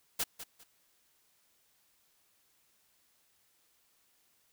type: noise with echo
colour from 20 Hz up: white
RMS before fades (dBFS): -32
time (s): 0.19-0.24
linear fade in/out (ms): 10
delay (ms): 200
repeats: 2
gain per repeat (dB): -12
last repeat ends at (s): 0.64
effects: white hiss -71 dBFS RMS until 4.52 s